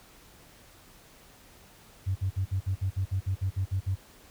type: tone bursts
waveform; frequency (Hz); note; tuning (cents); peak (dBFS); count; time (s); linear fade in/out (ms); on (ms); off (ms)
sine; 95.3; G2; -48; -24; 13; 2.06-3.957; 20; 97; 53
effects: tanh soft clip ceiling -20 dBFS + pink hiss -55 dBFS RMS until 4.3 s